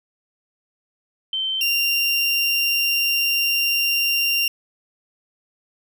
sine / 30% pulse tone pair in turn, 3103 / 2777 Hz, G7 / F7, -18 / -10 cents, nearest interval major second, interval 192 cents, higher first, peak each -21 / -15 dBFS, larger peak second, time 1.33-1.61 / 1.61-4.48 s, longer second, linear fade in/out 2 ms, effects none

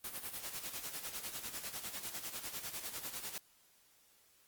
white noise with tremolo, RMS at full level -41 dBFS, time 0.04-3.38 s, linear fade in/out 2 ms, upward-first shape sine, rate 10 Hz, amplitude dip 70%, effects white hiss -68 dBFS RMS until 4.47 s + Opus 32 kbps

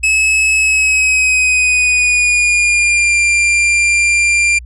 45% pulse tone with pitch glide, 2584 to 2383 Hz, E7 to D7, -35 to +25 cents, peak -9 dBFS, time 0.03-4.59 s, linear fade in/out 10 ms, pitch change -140 cents, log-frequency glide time 0.55-3.17 s, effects added 60 Hz sine -29 dBFS peak until 4.65 s + resampled to 24000 Hz

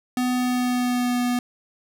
square tone with pitch glide, 250 to 245.3 Hz, B3 to B3, +21 to -12 cents, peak -21 dBFS, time 0.17-1.39 s, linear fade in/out 2 ms, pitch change -33 cents, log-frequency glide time 0.36-1.18 s, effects none

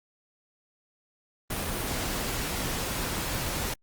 pink noise, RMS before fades -31 dBFS, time 1.5-3.74 s, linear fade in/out 5 ms, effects Opus 32 kbps

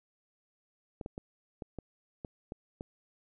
clicks, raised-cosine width 2 ms, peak -26 dBFS, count 8, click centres 1.012 / 1.061 / 1.179 / 1.622 / 1.787 / 2.248 / 2.521 / 2.809 s, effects none

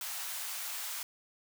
white high-pass noise, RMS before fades -39 dBFS, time 0.01-1.03 s, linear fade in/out 2 ms, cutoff 700 Hz, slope 24 dB/octave, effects none

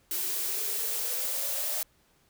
blue noise with high-pass filter sweep, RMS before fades -31 dBFS, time 0.11-1.83 s, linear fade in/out 2 ms, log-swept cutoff 340 to 630 Hz, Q 8.9, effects pink hiss -66 dBFS RMS until 2.29 s

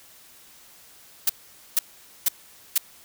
blue noise bursts, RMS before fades -19 dBFS, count 4, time 1.27-2.78 s, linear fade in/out 5 ms, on 25 ms, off 470 ms, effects white hiss -51 dBFS RMS until 3.04 s

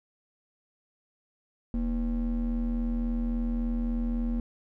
triangle ring-modulated tone, 138.59 Hz, C#3, in tune, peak -21 dBFS, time 1.74-4.4 s, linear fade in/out 2 ms, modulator 96.8 Hz, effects none

